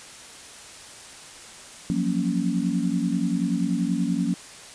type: chord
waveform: sine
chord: Gb major seventh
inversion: third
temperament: equal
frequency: 174.61 / 185 / 233.1 / 277.2 Hz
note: F3 / Gb3 / Bb3 / Db4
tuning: 0 / 0 / 0 / 0 cents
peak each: -27 dBFS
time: 1.9-4.34 s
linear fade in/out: 0 ms
effects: white hiss -43 dBFS RMS until 4.74 s + resampled to 22050 Hz